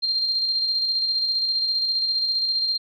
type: tone with tremolo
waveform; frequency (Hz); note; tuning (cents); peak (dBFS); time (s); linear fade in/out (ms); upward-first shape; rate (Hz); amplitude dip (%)
sine; 4186; C8; 0; -19; 0.02-2.78; 20; square; 15; 30
effects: none